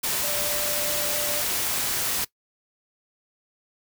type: tone in noise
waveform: sine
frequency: 590 Hz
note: D5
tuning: 8 cents sharp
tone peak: -32 dBFS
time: 0.23-1.42 s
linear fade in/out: 10 ms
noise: white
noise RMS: -26 dBFS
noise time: 0.03-2.25 s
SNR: -9 dB
effects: noise-tail reverb RT60 0.1 s tail -20 dB re dry